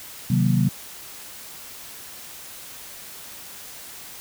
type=chord; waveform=sine; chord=C half-diminished seventh; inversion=none; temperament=equal; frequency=130.81 / 155.56 / 185 / 233.1 Hz; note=C3 / Eb3 / Gb3 / Bb3; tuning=0 / 0 / 0 / 0 cents; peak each=-20 / -25 / -21 / -25 dBFS; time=0.3-0.69 s; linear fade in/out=5 ms; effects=white hiss -40 dBFS RMS until 4.2 s

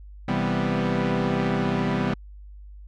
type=chord; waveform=sawtooth; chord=C major seventh; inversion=none; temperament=equal; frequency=130.81 / 164.81 / 196 / 246.9 Hz; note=C3 / E3 / G3 / B3; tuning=0 / 0 / 0 / 0 cents; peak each=-25 / -25 / -22 / -23 dBFS; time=0.28-2.14 s; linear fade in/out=5 ms; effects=added 50 Hz sine -40 dBFS peak until 2.87 s + low-pass 3000 Hz 12 dB/octave

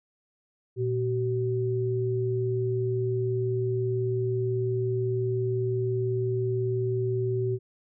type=tone pair together; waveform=sine; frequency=118.05 / 379.9 Hz; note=A#2 / F#4; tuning=+22 / +46 cents; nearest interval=octave + minor sixth; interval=2024 cents; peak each=-27 dBFS; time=0.76-7.59 s; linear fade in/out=50 ms; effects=none

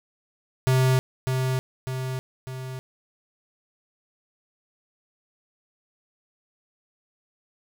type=tone with echo; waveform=square; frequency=130 Hz; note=C3; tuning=11 cents flat; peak=-18 dBFS; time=0.67-0.99 s; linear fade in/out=0 ms; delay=600 ms; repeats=3; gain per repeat=-5 dB; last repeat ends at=2.79 s; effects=none

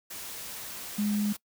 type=tone in noise; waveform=sine; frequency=207.7 Hz; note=G#3; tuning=in tune; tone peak=-25 dBFS; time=0.98-1.33 s; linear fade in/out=10 ms; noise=white; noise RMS=-40 dBFS; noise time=0.1-1.37 s; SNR=+12 dB; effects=noise-tail reverb RT60 0.1 s tail -22 dB re dry

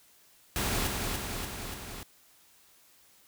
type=noise with echo; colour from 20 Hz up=pink; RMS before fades=-30 dBFS; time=0.56-0.87 s; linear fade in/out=0 ms; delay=290 ms; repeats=4; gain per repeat=-3 dB; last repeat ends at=2.03 s; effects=white hiss -61 dBFS RMS until 3.27 s

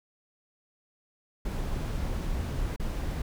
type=noise with dropouts; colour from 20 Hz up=brown; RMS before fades=-31 dBFS; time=1.45-3.22 s; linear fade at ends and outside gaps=5 ms; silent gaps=2.762-2.797 s; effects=none

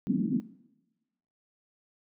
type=band-pass noise; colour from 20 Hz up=white; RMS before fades=-28 dBFS; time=0.07-0.4 s; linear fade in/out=0 ms; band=170 to 270 Hz; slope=48 dB/octave; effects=noise-tail reverb RT60 1.0 s tail -19 dB re dry

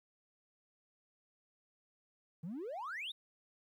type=exponential sweep; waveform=triangle; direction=up; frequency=150 to 3853 Hz; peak=-37 dBFS; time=2.43-3.12 s; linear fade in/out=10 ms; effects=tanh soft clip ceiling -36 dBFS + 13-bit

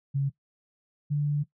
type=tone pair in turn; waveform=sine; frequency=138.59 / 146.33 Hz; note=C#3 / D3; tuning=0 / -6 cents; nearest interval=minor second; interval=94 cents; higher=second; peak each=-23 dBFS; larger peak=neither; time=0.14-0.3 / 1.1-1.44 s; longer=second; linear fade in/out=20 ms; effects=noise-tail reverb RT60 0.1 s tail -17 dB re dry

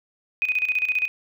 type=tone with tremolo; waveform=sine; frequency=2500 Hz; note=D#7; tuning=8 cents sharp; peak=-18 dBFS; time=0.42-1.08 s; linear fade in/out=0 ms; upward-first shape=square; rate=15 Hz; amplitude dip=70%; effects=none

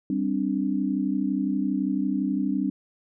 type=chord; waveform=sine; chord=G suspended fourth; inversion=none; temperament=equal; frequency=196 / 261.6 / 293.7 Hz; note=G3 / C4 / D4; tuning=0 / 0 / 0 cents; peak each=-27 dBFS; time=0.1-2.7 s; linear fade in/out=2 ms; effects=none

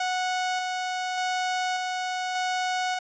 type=tone with tremolo; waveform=sawtooth; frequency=736 Hz; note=F#5; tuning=9 cents flat; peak=-21 dBFS; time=0-2.99 s; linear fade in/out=5 ms; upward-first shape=square; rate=0.85 Hz; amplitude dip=25%; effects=resampled to 16000 Hz

